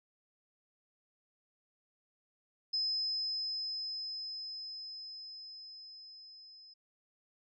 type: tone with level ramp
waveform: sine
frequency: 5100 Hz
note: D#8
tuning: 42 cents sharp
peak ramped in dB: -30 to -53 dBFS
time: 2.73-6.74 s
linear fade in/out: 10 ms
effects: none